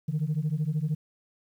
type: beating tone pair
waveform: sine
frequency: 146.83 / 159.83 Hz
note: D3 / D#3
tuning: 0 / +47 cents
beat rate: 13 Hz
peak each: -27 dBFS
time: 0.08-0.95 s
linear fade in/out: 10 ms
effects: tanh soft clip ceiling -21 dBFS + 10-bit